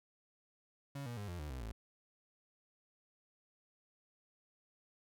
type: tone with pitch steps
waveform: 35% pulse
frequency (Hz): 140 / 119.78 / 102.49 / 87.69 / 75.02 / 64.19 / 54.92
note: C#3 / A#2 / G#2 / F2 / D2 / C2 / A1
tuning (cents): +18 / +47 / -22 / +8 / +37 / -32 / -3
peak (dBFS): -40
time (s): 0.95-1.72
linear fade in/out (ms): 5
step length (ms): 110
effects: none